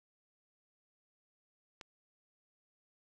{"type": "click", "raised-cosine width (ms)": 0.2, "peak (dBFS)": -29, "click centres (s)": 1.812, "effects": []}